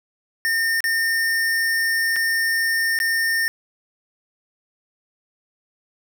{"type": "tone with dropouts", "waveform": "square", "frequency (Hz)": 1818, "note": "A#6", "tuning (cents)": -44, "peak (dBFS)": -19, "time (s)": [0.45, 3.48], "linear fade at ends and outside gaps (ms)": 0, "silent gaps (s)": [[0.805, 0.841], [2.16, 2.164], [2.989, 3.001]], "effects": []}